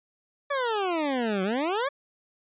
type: exponential two-way sweep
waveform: 20% pulse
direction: down then up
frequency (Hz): 583 to 183.4 to 583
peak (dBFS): -20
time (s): 0.5-1.89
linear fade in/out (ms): 10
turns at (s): 1.43
effects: resampled to 8000 Hz